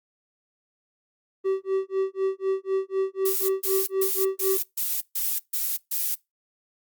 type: tone with tremolo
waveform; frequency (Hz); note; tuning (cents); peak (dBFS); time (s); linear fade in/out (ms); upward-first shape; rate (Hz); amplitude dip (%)
triangle; 384.3; G4; -34; -18; 1.44-4.58; 20; sine; 4; 100
type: noise bursts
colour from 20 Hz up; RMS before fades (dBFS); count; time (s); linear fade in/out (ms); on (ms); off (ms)
violet; -26; 8; 3.25-6.15; 10; 240; 140
effects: noise-tail reverb RT60 0.2 s tail -23 dB re dry + Opus 32 kbps